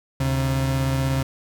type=tone pair together; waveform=35% pulse; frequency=75.32 / 134.2 Hz; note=D2 / C3; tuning=+44 / +44 cents; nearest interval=minor seventh; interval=1000 cents; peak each=-26 / -19 dBFS; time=0.2-1.23 s; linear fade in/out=5 ms; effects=none